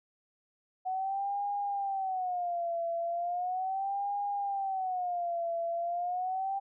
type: tone with vibrato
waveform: sine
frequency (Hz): 740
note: F#5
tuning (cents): 0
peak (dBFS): -30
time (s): 0.85-6.6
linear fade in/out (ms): 20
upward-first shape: sine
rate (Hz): 0.37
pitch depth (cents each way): 160
effects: none